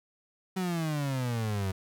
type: exponential sweep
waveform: 35% pulse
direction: down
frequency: 190 to 93 Hz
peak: -27 dBFS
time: 0.56-1.72 s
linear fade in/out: 10 ms
effects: none